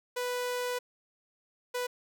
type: tone bursts at uneven times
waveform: sawtooth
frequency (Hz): 493.9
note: B4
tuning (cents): 0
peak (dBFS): -27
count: 2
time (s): 0.16-0.79 / 1.74-1.87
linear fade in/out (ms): 10
effects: none